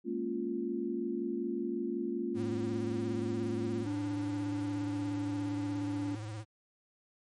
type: chord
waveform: sine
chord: Bb minor seventh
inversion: third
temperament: equal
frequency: 207.7 / 233.1 / 277.2 / 349.2 Hz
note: Ab3 / Bb3 / Db4 / F4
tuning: 0 / 0 / 0 / 0 cents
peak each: -41 / -37 / -39 / -35 dBFS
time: 0.04-3.87 s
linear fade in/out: 50 ms
type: tone with vibrato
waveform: square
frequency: 107.7 Hz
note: A2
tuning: 37 cents flat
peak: -39 dBFS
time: 2.34-6.45 s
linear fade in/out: 50 ms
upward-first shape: sine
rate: 17 Hz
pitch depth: 69 cents each way
type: tone with pitch glide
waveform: triangle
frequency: 292.8 to 290.3 Hz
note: D4 to D4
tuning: -5 to -20 cents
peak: -31 dBFS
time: 3.86-6.15 s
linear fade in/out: 2 ms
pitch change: -15 cents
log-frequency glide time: 3.99-5.2 s
effects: MP3 48 kbps